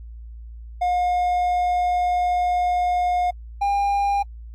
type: tone pair in turn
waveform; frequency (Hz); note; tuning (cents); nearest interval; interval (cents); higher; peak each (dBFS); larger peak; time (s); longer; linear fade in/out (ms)
triangle; 716 / 803.7; F5 / G5; +43 / +43; major second; 200; second; -16; neither; 0.81-3.31 / 3.61-4.23; first; 10
effects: added 57 Hz sine -35 dBFS peak until 4.54 s + AAC 64 kbps